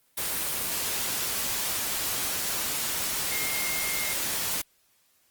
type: tone in noise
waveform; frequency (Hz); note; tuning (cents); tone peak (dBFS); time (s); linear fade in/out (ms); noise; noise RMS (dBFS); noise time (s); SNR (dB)
sine; 2128; C7; +29; -33; 3.31-4.14; 10; white; -29; 0.17-4.62; -7
effects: white hiss -66 dBFS RMS until 5.3 s + Opus 24 kbps